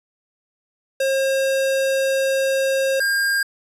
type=tone pair in turn; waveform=square; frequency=537 / 1609.2 Hz; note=C5 / G6; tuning=+45 / +45 cents; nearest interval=octave + perfect fifth; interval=1900 cents; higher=second; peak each=-18 dBFS; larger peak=neither; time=1-3 / 3-3.43 s; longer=first; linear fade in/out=5 ms; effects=resampled to 32000 Hz